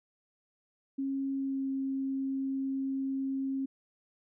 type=tone with pitch glide; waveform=sine; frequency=271.9 to 269.1 Hz; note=C#4 to C4; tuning=-33 to +49 cents; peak=-30 dBFS; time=0.98-3.66 s; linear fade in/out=10 ms; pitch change=-18 cents; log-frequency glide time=1.33-1.67 s; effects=none